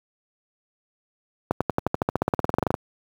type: accelerating click train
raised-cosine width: 1 ms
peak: -6 dBFS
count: 21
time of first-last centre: 1.51-2.742 s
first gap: 96 ms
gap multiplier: 0.95
effects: high-pass 80 Hz 12 dB/octave + 7-bit